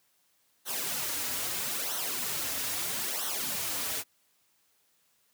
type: noise with flanger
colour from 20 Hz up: white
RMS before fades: -33 dBFS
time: 0.65-4.04 s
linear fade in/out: 50 ms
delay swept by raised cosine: 0.41 to 5.71 ms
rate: 0.77 Hz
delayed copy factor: -0.7
effects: white hiss -70 dBFS RMS until 5.33 s + high-pass 80 Hz 12 dB/octave